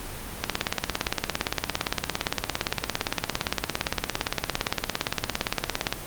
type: click train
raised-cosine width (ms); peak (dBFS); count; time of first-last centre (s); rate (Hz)
0.2; -5; 97; 0.44-5.926; 17.5
effects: pink hiss -37 dBFS RMS until 6.06 s + Opus 32 kbps